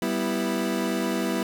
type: chord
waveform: 30% pulse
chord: E minor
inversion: first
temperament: equal with one note detuned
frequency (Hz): 196 / 245.9 / 329.6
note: G3 / B3 / E4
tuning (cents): 0 / -7 / 0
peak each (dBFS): -26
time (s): 0.02-1.43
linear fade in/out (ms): 2
effects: none